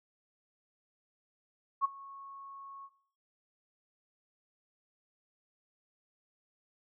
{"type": "tone with ADSR envelope", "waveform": "sine", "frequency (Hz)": 1100, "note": "C#6", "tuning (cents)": -14, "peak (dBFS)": -23, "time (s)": [1.81, 2.9], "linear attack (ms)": 36, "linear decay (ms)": 15, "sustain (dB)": -22, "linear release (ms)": 56, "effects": ["noise-tail reverb RT60 0.7 s tail -23 dB re dry"]}